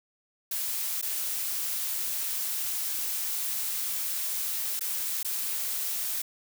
blue noise with dropouts, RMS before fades -31 dBFS, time 0.51-6.22 s, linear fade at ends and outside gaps 5 ms, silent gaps 1.015-1.025 / 4.794-4.808 / 5.23-5.247 s, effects none

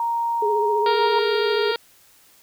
sine tone with pitch glide, 932.3 to 939.9 Hz, A#5 to A#5, 0 to +14 cents, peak -20 dBFS, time 0-1.19 s, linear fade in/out 2 ms, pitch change +14 cents, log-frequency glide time 0.43-1.06 s
sine tone with vibrato, 419.1 Hz, G#4, 16 cents sharp, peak -20 dBFS, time 0.42-1.72 s, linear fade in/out 5 ms, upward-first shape sine, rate 15 Hz, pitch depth 45 cents each way
harmonic tone, 466.2 Hz, A#4, in tune, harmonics 1 / 2 / 3 / 4 / 5 / 6 / 7 / 8 / 9 / 10, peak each -25 / -29 / -29 / -34 / -36 / -36 / -33 / -34 / -36 / -35 dBFS, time 0.86-1.76 s, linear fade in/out 2 ms
effects white hiss -54 dBFS RMS until 2.42 s

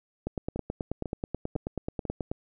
two click trains, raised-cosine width 2 ms, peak -17 / -20 dBFS, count 20 / 4, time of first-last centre 0.27-2.315 / 0.56-2.053 s, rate 9.29 / 2.01 Hz, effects none

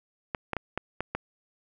clicks, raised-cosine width 0.5 ms, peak -14 dBFS, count 6, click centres 0.348 / 0.533 / 0.567 / 0.776 / 1.006 / 1.15 s, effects none

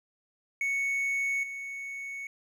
triangle tone with level steps, 2217 Hz, C#7, in tune, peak -25 / -34 dBFS, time 0.61-2.27 s, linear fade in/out 2 ms, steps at 1.43 s, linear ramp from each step 5 ms, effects none

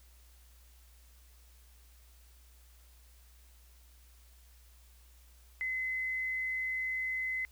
sine tone, 2040 Hz, C7, 44 cents flat, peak -32 dBFS, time 5.61-7.45 s, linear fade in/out 0 ms, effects added 60 Hz sine -57 dBFS peak until 7.51 s + white hiss -65 dBFS RMS until 7.51 s

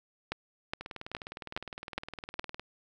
two click trains, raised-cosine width 0.3 ms, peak -24 / -16 dBFS, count 36 / 6, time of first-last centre 0.81-2.596 / 0.32-2.395 s, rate 19.6 / 2.41 Hz, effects none

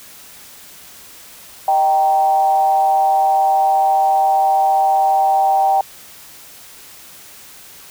sine tone with frequency modulation, 779 Hz, G5, 11 cents flat, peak -11 dBFS, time 1.68-5.81 s, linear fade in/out 2 ms, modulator 159 Hz, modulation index 0.48, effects white hiss -40 dBFS RMS until 7.9 s

